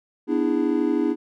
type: chord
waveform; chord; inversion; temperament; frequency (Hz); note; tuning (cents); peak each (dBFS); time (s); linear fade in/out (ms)
triangle; E dominant seventh; second; just; 247.2 / 296.7 / 329.6 / 412; B3 / D4 / E4 / G#4; +2 / +18 / 0 / -14; -24 / -21 / -22 / -25; 0.27-1.16; 50
effects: none